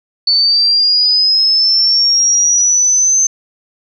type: linear sweep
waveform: sine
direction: up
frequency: 4476 to 6250 Hz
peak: -8 dBFS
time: 0.27-3.27 s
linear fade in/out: 5 ms
effects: none